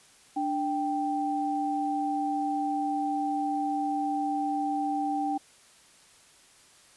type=tone pair together; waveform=sine; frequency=294.2 / 784 Hz; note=D4 / G5; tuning=+3 / 0 cents; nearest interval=octave + perfect fourth; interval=1697 cents; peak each=-30 / -28 dBFS; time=0.36-5.38 s; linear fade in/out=10 ms; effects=white hiss -57 dBFS RMS until 6.96 s + resampled to 24000 Hz